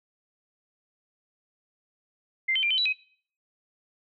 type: tone with pitch steps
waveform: sine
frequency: 2089 / 3088 / 2380 / 3067 / 3936 / 2528 Hz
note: C7 / G7 / D7 / G7 / B7 / D#7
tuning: -3 / -27 / +22 / -38 / -7 / +27 cents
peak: -22 dBFS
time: 2.48-2.93 s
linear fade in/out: 10 ms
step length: 75 ms
effects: noise-tail reverb RT60 0.5 s tail -21 dB re dry